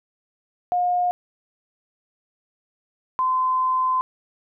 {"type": "tone pair in turn", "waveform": "sine", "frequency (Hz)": [715, 1028.7], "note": ["F5", "C6"], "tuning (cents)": [41, -30], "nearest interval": "tritone", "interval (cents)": 629, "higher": "second", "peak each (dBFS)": -18, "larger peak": "neither", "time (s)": [[0.72, 1.11], [3.19, 4.01]], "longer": "second", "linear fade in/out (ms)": 0, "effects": []}